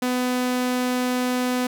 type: tone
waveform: sawtooth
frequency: 250.3 Hz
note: B3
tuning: 23 cents sharp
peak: -17 dBFS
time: 0.02-1.67 s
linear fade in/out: 5 ms
effects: none